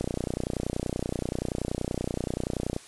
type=click train; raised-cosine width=2 ms; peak=-15 dBFS; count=85; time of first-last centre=0.01-2.764 s; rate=30.5 Hz; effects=white hiss -49 dBFS RMS until 2.87 s + resampled to 24000 Hz